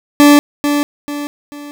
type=tone with echo; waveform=40% pulse; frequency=290.5 Hz; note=D4; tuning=19 cents flat; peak=-3 dBFS; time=0.2-0.39 s; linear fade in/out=0 ms; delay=440 ms; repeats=3; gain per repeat=-8 dB; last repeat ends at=1.71 s; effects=none